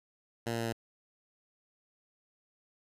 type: tone with pitch steps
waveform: 10% pulse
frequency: 116.54 / 115.8 / 115.07 / 114.34 Hz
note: A#2 / A#2 / A#2 / A#2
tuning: 0 / -11 / -22 / -33 cents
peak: -24 dBFS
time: 0.46-0.728 s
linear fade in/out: 10 ms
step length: 67 ms
effects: resampled to 32000 Hz + 11-bit